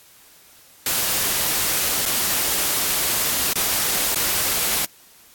white noise with dropouts, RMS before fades -21 dBFS, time 0.86-4.85 s, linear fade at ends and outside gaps 2 ms, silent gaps 2.055-2.06 / 3.531-3.556 / 4.147-4.157 s, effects white hiss -50 dBFS RMS until 5.34 s + AAC 64 kbps

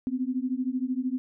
sine beating tone pair, 249.6 / 262.6 Hz, B3 / C4, +19 / +6 cents, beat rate 13 Hz, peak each -29 dBFS, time 0.07-1.18 s, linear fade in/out 0 ms, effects none

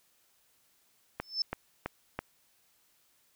click train, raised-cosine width 0.5 ms, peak -18 dBFS, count 4, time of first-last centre 1.2-2.19 s, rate 3.03 Hz
sine tone with exponential growth, 5274 Hz, E8, in tune, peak -24 dBFS, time 1.22-1.42 s, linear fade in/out 2 ms, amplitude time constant 43 ms
effects white hiss -69 dBFS RMS until 3.35 s

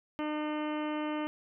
harmonic tone, 302.8 Hz, D#4, 47 cents flat, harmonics 1 / 2 / 3 / 4 / 5 / 6 / 7 / 8 / 9 / 10, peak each -33 / -39 / -41 / -43 / -49 / -50 / -48 / -53 / -52 / -50 dBFS, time 0.19-1.27 s, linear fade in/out 0 ms, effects none

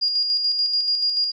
sine tone with tremolo, 4840 Hz, D#8, 49 cents flat, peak -17 dBFS, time 0.01-1.32 s, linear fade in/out 20 ms, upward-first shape square, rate 6.9 Hz, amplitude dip 40%, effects none

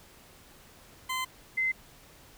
20% pulse / sine tone pair in turn, 1031 / 2062 Hz, C6 / C7, -26 / -26 cents, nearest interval octave, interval 1200 cents, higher second, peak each -25 dBFS, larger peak neither, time 1.09-1.25 / 1.57-1.72 s, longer first, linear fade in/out 10 ms, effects pink hiss -55 dBFS RMS until 2.37 s

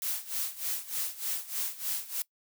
blue noise with tremolo, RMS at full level -31 dBFS, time 0.02-2.22 s, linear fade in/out 0 ms, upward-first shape sine, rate 3.3 Hz, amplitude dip 85%, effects noise-tail reverb RT60 0.1 s tail -22 dB re dry

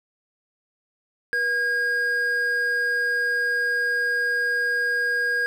triangle tone pair together, 484.6 / 1630 Hz, B4 / G#6, -33 / -33 cents, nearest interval octave + major sixth, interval 2100 cents, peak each -30 / -19 dBFS, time 1.33-5.46 s, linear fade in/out 0 ms, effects none

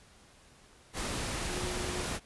sine tone in noise, 361.8 Hz, F#4, 39 cents flat, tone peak -40 dBFS, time 1.46-2.07 s, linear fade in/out 50 ms, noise pink, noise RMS -35 dBFS, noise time 0.93-2.2 s, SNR -8 dB, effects pink hiss -59 dBFS RMS until 2.25 s + resampled to 24000 Hz

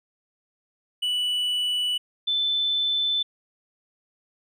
triangle / sine tone pair in turn, 2960 / 3522 Hz, F#7 / A7, 0 / +1 cents, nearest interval minor third, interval 301 cents, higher second, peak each -21 dBFS, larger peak neither, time 1.02-1.98 / 2.27-3.23 s, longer neither, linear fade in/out 10 ms, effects none

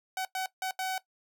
sawtooth tone bursts at uneven times, 754 Hz, F#5, 32 cents sharp, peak -27 dBFS, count 4, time 0.17-0.25 / 0.35-0.46 / 0.62-0.71 / 0.79-0.98 s, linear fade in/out 2 ms, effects noise-tail reverb RT60 0.1 s tail -17 dB re dry

